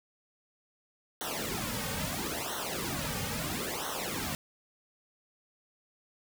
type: noise with flanger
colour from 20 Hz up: pink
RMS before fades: -35 dBFS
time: 1.21-4.35 s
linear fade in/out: 0 ms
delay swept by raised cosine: 0.41 to 3.01 ms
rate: 0.75 Hz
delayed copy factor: -0.95
effects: none